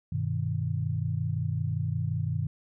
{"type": "chord", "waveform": "sine", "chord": "G augmented", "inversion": "none", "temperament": "equal", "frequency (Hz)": [98, 123.47, 155.56], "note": ["G2", "B2", "D#3"], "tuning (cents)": [0, 0, 0], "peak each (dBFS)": -31, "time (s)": [0.12, 2.47], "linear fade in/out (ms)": 5, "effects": []}